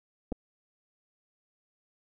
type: clicks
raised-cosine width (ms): 2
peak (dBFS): -21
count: 2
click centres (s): 0.32 / 0.324
effects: none